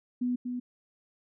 sine tone with echo, 247 Hz, B3, in tune, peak -26 dBFS, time 0.21-0.36 s, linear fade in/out 10 ms, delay 240 ms, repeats 1, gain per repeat -5 dB, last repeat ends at 0.6 s, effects none

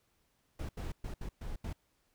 brown noise bursts at uneven times, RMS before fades -39 dBFS, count 6, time 0.59-0.69 / 0.77-0.92 / 1.04-1.14 / 1.21-1.29 / 1.41-1.56 / 1.64-1.73 s, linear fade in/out 5 ms, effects pink hiss -75 dBFS RMS until 2.14 s

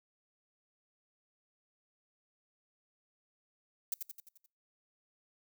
violet noise with echo, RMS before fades -34 dBFS, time 3.92-3.94 s, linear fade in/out 2 ms, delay 87 ms, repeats 6, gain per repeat -5 dB, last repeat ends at 4.462 s, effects noise-tail reverb RT60 0.4 s tail -25 dB re dry

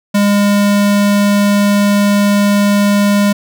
square tone, 203.4 Hz, G#3, 36 cents flat, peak -9 dBFS, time 0.14-3.33 s, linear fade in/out 10 ms, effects none

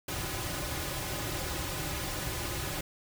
pink noise with comb filter, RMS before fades -35 dBFS, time 0.08-2.81 s, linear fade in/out 5 ms, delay 4.4 ms, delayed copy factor -0.7, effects none

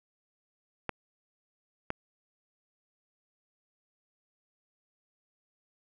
clicks, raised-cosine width 0.5 ms, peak -16 / -16 dBFS, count 2, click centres 0.893 / 1.904 s, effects none

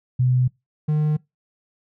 sine / triangle tone pair in turn, 126.4 / 152.02 Hz, B2 / D#3, +41 / -40 cents, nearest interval minor third, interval 319 cents, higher second, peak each -15 dBFS, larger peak neither, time 0.19-0.48 / 0.88-1.17 s, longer neither, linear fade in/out 10 ms, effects noise-tail reverb RT60 0.2 s tail -23 dB re dry

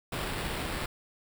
pink noise with sample-and-hold, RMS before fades -34 dBFS, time 0.12-0.86 s, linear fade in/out 5 ms, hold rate 6300 Hz, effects none

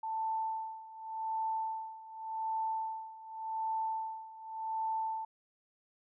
sine tone with tremolo, 886 Hz, A5, 12 cents sharp, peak -31 dBFS, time 0.03-5.25 s, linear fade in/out 5 ms, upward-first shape sine, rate 0.87 Hz, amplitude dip 85%, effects none

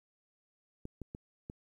clicks, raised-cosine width 3 ms, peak -29 dBFS, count 4, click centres 0.854 / 1.017 / 1.149 / 1.499 s, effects 11-bit

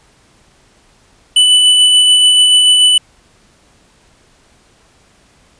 square tone with tremolo, 2985 Hz, F#7, 15 cents sharp, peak -5 dBFS, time 1.36-2.98 s, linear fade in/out 5 ms, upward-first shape sine, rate 6.9 Hz, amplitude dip 25%, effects pink hiss -50 dBFS RMS until 5.59 s + resampled to 22050 Hz

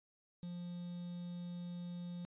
triangle tone with quantisation, 175.4 Hz, F3, 8 cents sharp, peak -40 dBFS, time 0.43-2.25 s, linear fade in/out 0 ms, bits 10, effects resampled to 8000 Hz

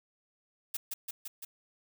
blue noise with echo, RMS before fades -35 dBFS, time 0.74-0.77 s, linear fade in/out 5 ms, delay 170 ms, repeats 4, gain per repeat -2 dB, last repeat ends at 1.45 s, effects none

